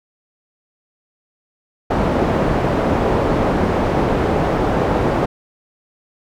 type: low-pass noise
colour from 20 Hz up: white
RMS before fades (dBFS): -17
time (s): 1.9-5.26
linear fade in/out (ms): 10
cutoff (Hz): 610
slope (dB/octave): 12
effects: none